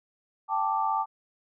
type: chord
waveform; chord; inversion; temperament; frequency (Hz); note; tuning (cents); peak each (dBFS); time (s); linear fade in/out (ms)
sine; G suspended second; none; equal; 784 / 880 / 1174.7; G5 / A5 / D6; 0 / 0 / 0; -30 / -27 / -29; 0.48-1.06; 50
effects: none